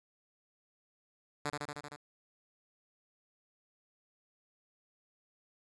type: tone with echo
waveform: 5% pulse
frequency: 146.83 Hz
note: D3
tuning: in tune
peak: -22 dBFS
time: 1.45-1.5 s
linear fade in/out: 5 ms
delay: 77 ms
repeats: 6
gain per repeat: -2 dB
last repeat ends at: 1.962 s
effects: resampled to 22050 Hz